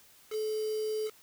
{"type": "tone with quantisation", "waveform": "sine", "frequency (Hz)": 431.9, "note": "A4", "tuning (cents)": -32, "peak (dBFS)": -30, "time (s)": [0.3, 1.11], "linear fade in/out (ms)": 50, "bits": 7, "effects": ["white hiss -59 dBFS RMS until 1.22 s"]}